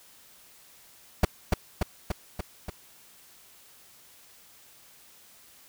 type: noise with echo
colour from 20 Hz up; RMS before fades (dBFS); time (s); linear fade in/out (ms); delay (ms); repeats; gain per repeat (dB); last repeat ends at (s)
brown; -18; 1.23-1.25; 5; 290; 5; -3; 2.7
effects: white hiss -55 dBFS RMS until 5.68 s